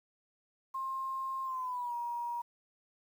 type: tone with pitch glide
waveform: sine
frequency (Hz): 1062 to 951.6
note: C6 to A#5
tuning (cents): +25 to +35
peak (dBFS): -34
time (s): 0.74-2.42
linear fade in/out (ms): 10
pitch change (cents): -190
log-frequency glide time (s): 1.44-1.94
effects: 10-bit